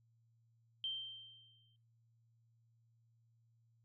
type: tone with exponential decay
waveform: sine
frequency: 3136 Hz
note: G7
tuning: in tune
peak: -36 dBFS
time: 0.84-1.76 s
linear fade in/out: 1 ms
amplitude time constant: 200 ms
effects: noise-tail reverb RT60 0.5 s tail -23 dB re dry + added 115 Hz sine -70 dBFS peak until 3.84 s